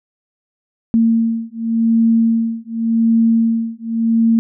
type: beating tone pair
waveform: sine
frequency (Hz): 227.3 / 228.18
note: A#3 / A#3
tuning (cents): -43 / -37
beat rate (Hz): 0.88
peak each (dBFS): -15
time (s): 0.94-4.39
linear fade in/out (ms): 0
effects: none